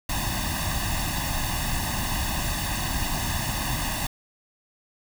pink noise with comb filter, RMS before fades -27 dBFS, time 0.09-4.07 s, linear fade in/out 5 ms, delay 1.1 ms, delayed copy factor +1, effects none

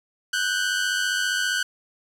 sawtooth tone pair together, 1480 / 1575 Hz, F#6 / G6, 0 / +8 cents, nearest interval minor second, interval 108 cents, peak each -20 / -23 dBFS, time 0.33-1.63 s, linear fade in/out 5 ms, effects low-pass 10000 Hz 12 dB/octave + 8-bit

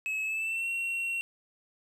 triangle tone with pitch glide, 2578 to 2731 Hz, E7 to F7, -39 to -39 cents, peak -28 dBFS, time 0.06-1.21 s, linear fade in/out 0 ms, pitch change +100 cents, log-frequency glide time 0.23-0.68 s, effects none

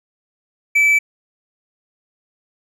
triangle tone, 2310 Hz, D7, 29 cents flat, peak -9 dBFS, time 0.75-0.99 s, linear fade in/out 10 ms, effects none

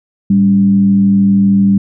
sine tone with frequency modulation, 197.5 Hz, G3, 13 cents sharp, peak -6 dBFS, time 0.3-1.78 s, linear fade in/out 5 ms, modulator 87.1 Hz, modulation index 0.36, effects none

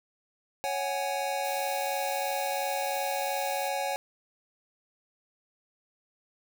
square chord, C# suspended fourth, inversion none, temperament equal with one note detuned, 554.4 / 747.7 / 830.6 Hz, C#5 / F#5 / G#5, 0 / +18 / 0 cents, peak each -34 dBFS, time 0.64-3.96 s, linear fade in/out 0 ms
blue noise, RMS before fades -42 dBFS, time 1.44-3.69 s, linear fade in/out 10 ms
effects none

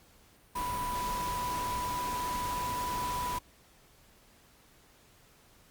sine tone in noise, 987.8 Hz, B5, in tune, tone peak -32 dBFS, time 0.55-3.39 s, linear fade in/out 10 ms, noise pink, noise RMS -39 dBFS, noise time 0.55-3.39 s, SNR +4 dB, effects pink hiss -61 dBFS RMS until 5.7 s + Opus 48 kbps

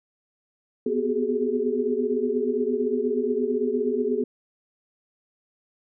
sine tone cluster, 243.9 / 252.5 / 378.7 / 408.5 / 424.4 Hz, B3 / B3 / F#4 / G#4 / G#4, -21 / +39 / +40 / -29 / +38 cents, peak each -29 / -31 / -29 / -30 / -25 dBFS, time 0.86-4.24 s, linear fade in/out 5 ms, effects none

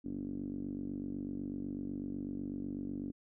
5% pulse tone with low-pass filter, 48.03 Hz, G1, 35 cents flat, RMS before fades -40 dBFS, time 0.04-3.12 s, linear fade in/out 20 ms, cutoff 270 Hz, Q 6.8, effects none

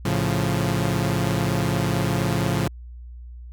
sawtooth chord, A augmented, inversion none, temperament equal, 110 / 138.59 / 174.61 Hz, A2 / C#3 / E#3, 0 / 0 / 0 cents, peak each -21 dBFS, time 0.05-2.68 s, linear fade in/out 5 ms, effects added 60 Hz sine -36 dBFS peak until 3.52 s

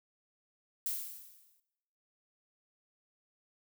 violet noise with exponential decay, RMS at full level -33 dBFS, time 0.86-1.6 s, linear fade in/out 2 ms, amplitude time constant 160 ms, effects noise-tail reverb RT60 0.9 s tail -17 dB re dry

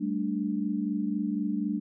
sine chord, G suspended second, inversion none, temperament equal, 196 / 220 / 293.7 Hz, G3 / A3 / D4, 0 / 0 / 0 cents, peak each -31 dBFS, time 0-1.8 s, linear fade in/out 20 ms, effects none

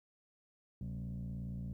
sine tone with frequency modulation, 130.81 Hz, C3, in tune, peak -37 dBFS, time 0.81-1.73 s, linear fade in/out 2 ms, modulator 57.5 Hz, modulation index 1.3, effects tanh soft clip ceiling -37 dBFS + 13-bit

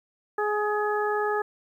harmonic tone with a mistuned harmonic, 418.9 Hz, G#4, 15 cents sharp, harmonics 1 / 2 / 3 / 4, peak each -26 / -29 / -31 / -32 dBFS, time 0.38-1.42 s, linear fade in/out 5 ms, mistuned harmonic 4, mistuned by +16 cents, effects 10-bit

